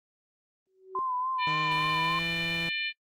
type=tone with exponential growth; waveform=sine; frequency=378 Hz; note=F#4; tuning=37 cents sharp; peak=-34 dBFS; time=0.67-0.99 s; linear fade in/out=0 ms; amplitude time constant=68 ms
type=tone with vibrato; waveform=sine; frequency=1022 Hz; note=C6; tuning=41 cents flat; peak=-28 dBFS; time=0.95-2.19 s; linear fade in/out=2 ms; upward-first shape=sine; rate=3.5 Hz; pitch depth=46 cents each way
type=harmonic tone; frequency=597 Hz; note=D5; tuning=28 cents sharp; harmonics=3 / 4 / 5 / 6 / 7; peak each=-37 / -31 / -36 / -41 / -41 dBFS; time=1.38-2.93 s; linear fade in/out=50 ms
type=tone with pitch glide; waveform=sawtooth; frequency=155.56 to 166.73 Hz; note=D#3 to E3; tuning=0 to +20 cents; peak=-31 dBFS; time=1.47-2.69 s; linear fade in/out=0 ms; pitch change=+120 cents; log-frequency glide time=1.86-2.22 s
effects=noise-tail reverb RT60 0.1 s tail -24 dB re dry + Opus 24 kbps